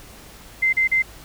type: tone bursts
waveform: sine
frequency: 2077 Hz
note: C7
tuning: 13 cents flat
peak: -15 dBFS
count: 3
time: 0.62-1.024 s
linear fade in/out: 10 ms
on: 110 ms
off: 37 ms
effects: added 50 Hz sine -48 dBFS peak until 1.24 s + pink hiss -44 dBFS RMS until 1.24 s